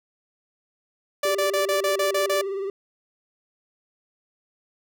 sawtooth tone bursts, 584 Hz, D5, 10 cents flat, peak -17 dBFS, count 8, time 1.23-2.414 s, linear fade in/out 5 ms, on 120 ms, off 32 ms
triangle tone with vibrato, 392 Hz, G4, in tune, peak -24 dBFS, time 1.25-2.7 s, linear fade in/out 2 ms, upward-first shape sine, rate 19 Hz, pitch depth 48 cents each way
effects none

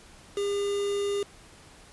triangle tone with quantisation, 403.3 Hz, G4, 49 cents sharp, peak -24 dBFS, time 0.37-1.23 s, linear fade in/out 2 ms, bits 6, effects pink hiss -52 dBFS RMS until 1.92 s + resampled to 24000 Hz

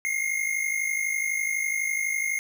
square tone pair together, 2105 / 2157 Hz, C7 / C#7, +10 / -48 cents, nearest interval unison, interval 42 cents, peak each -29 / -28 dBFS, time 0.05-2.39 s, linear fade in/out 0 ms, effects none

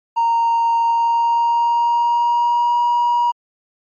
triangle tone with pitch glide, 927 to 956.9 Hz, A#5 to A#5, -10 to +45 cents, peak -10 dBFS, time 0.16-3.32 s, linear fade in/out 20 ms, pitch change +55 cents, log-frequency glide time 0.81-2.8 s, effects tanh soft clip ceiling -9 dBFS + MP3 32 kbps

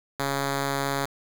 5% pulse tone, 138.8 Hz, C#3, 3 cents sharp, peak -14 dBFS, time 0.19-1.06 s, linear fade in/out 10 ms, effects 7-bit

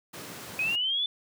pink high-pass noise, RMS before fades -42 dBFS, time 0.13-0.76 s, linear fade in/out 10 ms, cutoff 110 Hz, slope 24 dB/octave
sine linear sweep, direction up, 2483 to 3520 Hz, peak -25 dBFS, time 0.59-1.06 s, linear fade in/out 2 ms
effects none

